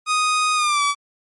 sawtooth tone with pitch glide, 1244.5 to 1147.8 Hz, D#6 to D6, 0 to -40 cents, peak -13 dBFS, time 0.06-0.95 s, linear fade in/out 50 ms, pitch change -140 cents, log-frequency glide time 0.55-0.83 s, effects MP3 48 kbps

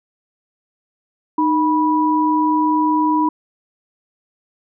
sine tone pair together, 307.5 / 979.1 Hz, D#4 / B5, -20 / -15 cents, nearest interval octave + minor sixth, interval 2005 cents, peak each -16 dBFS, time 1.38-3.29 s, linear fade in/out 5 ms, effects none

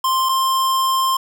square tone pair in turn, 1048 / 1053.5 Hz, C6 / C6, +2 / +12 cents, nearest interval unison, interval 10 cents, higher second, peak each -16 dBFS, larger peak neither, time 0.04-0.29 / 0.29-1.17 s, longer second, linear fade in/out 5 ms, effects none

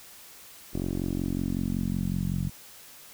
10% pulse tone with low-pass filter sweep, 45.4 Hz, F#1, 32 cents flat, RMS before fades -29 dBFS, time 0.73-2.5 s, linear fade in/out 20 ms, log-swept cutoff 400 to 160 Hz, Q 2.6, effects white hiss -49 dBFS RMS until 3.13 s

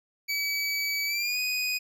25% pulse tone with pitch glide, 2284 to 2491 Hz, D7 to D#7, -49 to +1 cents, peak -23 dBFS, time 0.28-1.79 s, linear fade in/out 20 ms, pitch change +150 cents, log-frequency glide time 1.06-1.39 s, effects none

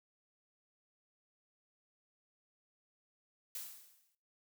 blue noise with exponential decay, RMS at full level -41 dBFS, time 3.55-4.15 s, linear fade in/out 2 ms, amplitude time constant 130 ms, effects noise-tail reverb RT60 0.4 s tail -17 dB re dry

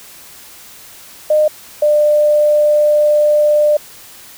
sine tone pair in turn, 610 / 597.1 Hz, D#5 / D5, -34 / +29 cents, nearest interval unison, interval 37 cents, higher first, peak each -8 dBFS, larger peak neither, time 1.3-1.48 / 1.82-3.77 s, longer second, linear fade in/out 5 ms, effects white hiss -38 dBFS RMS until 4.37 s

